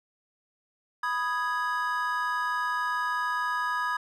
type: chord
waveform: triangle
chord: G# minor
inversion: first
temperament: equal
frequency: 987.8 / 1244.5 / 1661.2 Hz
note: B5 / D#6 / G#6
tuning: 0 / 0 / 0 cents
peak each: -29 dBFS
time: 1.03-3.97 s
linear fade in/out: 5 ms
effects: none